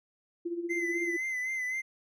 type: tone with tremolo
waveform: sine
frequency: 343.1 Hz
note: F4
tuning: 31 cents flat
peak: -29 dBFS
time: 0.45-1.17 s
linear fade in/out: 10 ms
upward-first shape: sine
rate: 16 Hz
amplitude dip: 65%
type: tone with vibrato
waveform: triangle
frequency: 2042 Hz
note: C7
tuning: 43 cents flat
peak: -29 dBFS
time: 0.69-1.82 s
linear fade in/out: 20 ms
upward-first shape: sine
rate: 3.9 Hz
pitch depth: 45 cents each way
effects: none